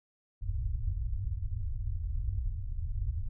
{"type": "low-pass noise", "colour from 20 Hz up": "pink", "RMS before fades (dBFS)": -33, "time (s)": [0.41, 3.29], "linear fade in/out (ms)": 10, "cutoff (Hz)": 110, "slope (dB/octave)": 48, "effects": []}